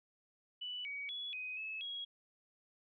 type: tone with pitch steps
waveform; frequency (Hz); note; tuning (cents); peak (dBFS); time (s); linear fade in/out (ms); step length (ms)
sine; 2969 / 2260 / 3389 / 2508 / 2594 / 3309; F#7 / C#7 / G#7 / D#7 / E7 / G#7; +5 / +33 / +34 / +13 / -28 / -7; -40; 0.61-2.05; 10; 240
effects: none